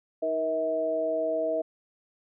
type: tone cluster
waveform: sine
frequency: 316 / 473.3 / 643 Hz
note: D#4 / A#4 / E5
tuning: +27 / +26 / -43 cents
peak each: -35 / -32 / -26 dBFS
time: 0.22-1.62 s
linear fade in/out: 10 ms
effects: none